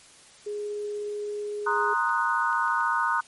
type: tone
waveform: sine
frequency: 415.3 Hz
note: G#4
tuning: in tune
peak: -29 dBFS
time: 0.46-1.94 s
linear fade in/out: 10 ms
type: chord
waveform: sine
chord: C half-diminished seventh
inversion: third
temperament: equal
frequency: 932.3 / 1046.5 / 1244.5 / 1480 Hz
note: Bb5 / C6 / Eb6 / Gb6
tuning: 0 / 0 / 0 / 0 cents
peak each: -27 / -30 / -27 / -27 dBFS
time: 1.66-3.21 s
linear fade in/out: 10 ms
type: clicks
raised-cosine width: 0.2 ms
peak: -31 dBFS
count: 4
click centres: 2.092 / 2.529 / 2.68 / 2.807 s
effects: white hiss -52 dBFS RMS until 3.27 s + MP3 48 kbps